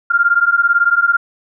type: beating tone pair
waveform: sine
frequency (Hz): 1389 / 1407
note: F6 / F6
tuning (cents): -10 / +12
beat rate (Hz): 18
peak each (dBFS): -13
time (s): 0.1-1.17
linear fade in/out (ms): 10
effects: none